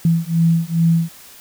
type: beating tone pair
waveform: sine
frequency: 164.81 / 167.21 Hz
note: E3 / E3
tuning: 0 / +25 cents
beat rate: 2.4 Hz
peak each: -16 dBFS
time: 0.05-1.09 s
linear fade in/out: 2 ms
effects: white hiss -42 dBFS RMS until 1.4 s